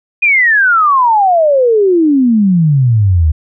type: exponential sweep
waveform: sine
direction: down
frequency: 2489 to 74 Hz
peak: -6 dBFS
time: 0.22-3.32 s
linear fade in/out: 10 ms
effects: none